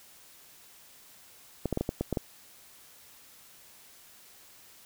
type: clicks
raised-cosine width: 2 ms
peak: -15 dBFS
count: 8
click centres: 1.657 / 1.727 / 1.774 / 1.81 / 1.891 / 2.01 / 2.127 / 2.172 s
effects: white hiss -55 dBFS RMS until 4.85 s